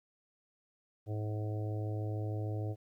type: harmonic tone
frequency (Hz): 106.4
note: G#2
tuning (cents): +42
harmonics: 1 / 3 / 4 / 5 / 6 / 7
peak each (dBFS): -34 / -44 / -46 / -48 / -50 / -51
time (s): 1.06-2.76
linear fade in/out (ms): 50
effects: 12-bit